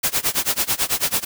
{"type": "noise with tremolo", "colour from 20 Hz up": "white", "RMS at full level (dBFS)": -18, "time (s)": [0.03, 1.25], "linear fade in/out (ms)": 10, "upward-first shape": "sine", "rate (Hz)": 9.1, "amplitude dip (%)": 95, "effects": []}